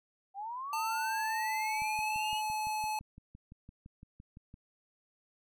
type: linear sweep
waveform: sine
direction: up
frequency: 762 to 2960 Hz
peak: -37 dBFS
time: 0.34-2.42 s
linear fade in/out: 50 ms
type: tone with pitch glide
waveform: square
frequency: 893 to 858.6 Hz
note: A5 to A5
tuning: +25 to -43 cents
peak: -33 dBFS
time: 0.73-2.99 s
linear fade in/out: 2 ms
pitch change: -68 cents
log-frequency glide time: 0.84-1.91 s
type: click train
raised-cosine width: 5 ms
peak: -38 dBFS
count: 17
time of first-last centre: 1.82-4.541 s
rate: 5.88 Hz
effects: none